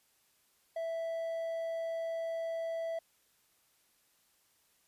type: tone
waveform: triangle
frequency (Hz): 659.3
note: E5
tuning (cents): 0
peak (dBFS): -32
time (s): 0.76-2.99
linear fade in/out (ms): 5
effects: white hiss -71 dBFS RMS until 4.87 s + resampled to 32000 Hz